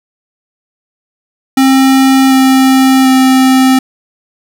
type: tone with pitch steps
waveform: square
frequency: 266.3 / 263.9 / 261.4 Hz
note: C4 / C4 / C4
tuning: +31 / +15 / -1 cents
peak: -5 dBFS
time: 1.57-3.79 s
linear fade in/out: 5 ms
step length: 740 ms
effects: none